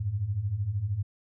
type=beating tone pair; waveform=sine; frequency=92.5 / 105.5 Hz; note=F#2 / G#2; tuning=0 / +28 cents; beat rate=13 Hz; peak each=-33 / -28 dBFS; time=0-1.03 s; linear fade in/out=10 ms; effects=none